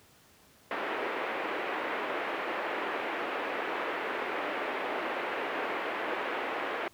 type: band-pass noise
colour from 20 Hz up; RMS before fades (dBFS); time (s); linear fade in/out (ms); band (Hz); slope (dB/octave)
pink; -34; 0.71-6.88; 2; 340 to 2500; 24
effects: pink hiss -60 dBFS RMS until 6.93 s + high-pass 80 Hz 12 dB/octave